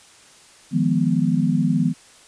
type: chord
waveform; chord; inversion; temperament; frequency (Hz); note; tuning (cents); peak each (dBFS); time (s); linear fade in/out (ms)
sine; F half-diminished seventh; third; equal; 155.56 / 174.61 / 207.7 / 246.9; Eb3 / F3 / Ab3 / Cb4; 0 / 0 / 0 / 0; -22 / -21 / -24 / -21; 0.71-1.94; 50
effects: white hiss -49 dBFS RMS until 2.27 s + resampled to 22050 Hz

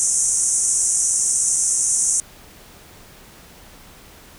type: band-pass noise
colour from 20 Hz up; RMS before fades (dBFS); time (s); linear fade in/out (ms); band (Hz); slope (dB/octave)
white; -19; 0-2.2; 0; 5900 to 9700; 96
effects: pink hiss -45 dBFS RMS until 4.38 s

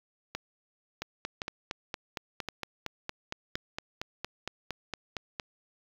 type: two click trains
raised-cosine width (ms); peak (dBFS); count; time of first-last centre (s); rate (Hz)
0.2; -16 / -16; 4 / 20; 0.35-3.555 / 1.02-5.398; 0.936 / 4.34
effects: low-pass 5000 Hz 12 dB/octave + 7-bit

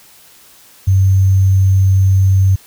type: tone with sample-and-hold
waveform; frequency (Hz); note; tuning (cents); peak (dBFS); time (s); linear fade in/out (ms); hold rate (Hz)
sine; 95.7; G2; -41; -7; 0.87-2.56; 10; 6300
effects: white hiss -44 dBFS RMS until 2.66 s

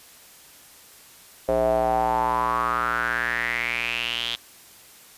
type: tone with band-pass filter sweep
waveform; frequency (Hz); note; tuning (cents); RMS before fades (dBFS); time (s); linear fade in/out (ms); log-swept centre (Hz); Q
square; 58.9; A#1; +19; -24; 1.48-4.36; 10; 570 to 3400; 6.4
effects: white hiss -49 dBFS RMS until 5.17 s + resampled to 32000 Hz

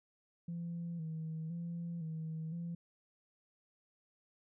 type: tone with vibrato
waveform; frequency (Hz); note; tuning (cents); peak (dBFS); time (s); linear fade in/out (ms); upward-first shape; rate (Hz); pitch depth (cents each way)
sine; 164.81; E3; 0; -37; 0.48-2.75; 5; square; 0.98; 55
effects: tanh soft clip ceiling -35 dBFS

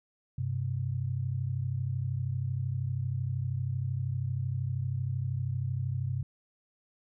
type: tone pair together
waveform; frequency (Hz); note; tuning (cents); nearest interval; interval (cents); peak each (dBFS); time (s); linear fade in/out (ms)
sine; 98 / 130.81; G2 / C3; 0 / 0; perfect fourth; 500; -33 / -31; 0.38-6.23; 5
effects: none

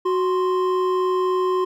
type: tone pair together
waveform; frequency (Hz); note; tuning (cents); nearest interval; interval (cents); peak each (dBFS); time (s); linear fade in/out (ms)
triangle; 370 / 1046.5; F#4 / C6; 0 / 0; octave + tritone; 1800; -17 / -22; 0.05-1.65; 10
effects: none

